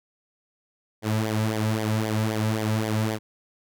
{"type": "tone with flanger", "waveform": "sawtooth", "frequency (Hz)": 108.9, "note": "A2", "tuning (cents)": -17, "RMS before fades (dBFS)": -25, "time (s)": [1.02, 3.19], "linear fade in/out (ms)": 50, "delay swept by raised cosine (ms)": [0.73, 2.83], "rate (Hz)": 3.8, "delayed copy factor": -0.75, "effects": []}